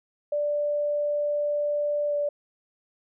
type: tone with pitch glide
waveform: sine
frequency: 587.3 to 582.2 Hz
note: D5 to D5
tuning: 0 to -15 cents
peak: -23 dBFS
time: 0.32-2.29 s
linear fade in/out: 5 ms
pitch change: -15 cents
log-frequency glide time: 2.08-2.14 s
effects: none